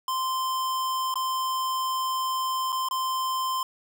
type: tone with dropouts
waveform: square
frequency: 1040 Hz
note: C6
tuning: 11 cents flat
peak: -26 dBFS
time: 0.08-3.63 s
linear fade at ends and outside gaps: 2 ms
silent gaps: 1.141-1.156 / 2.722-2.726 / 2.887-2.91 s
effects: none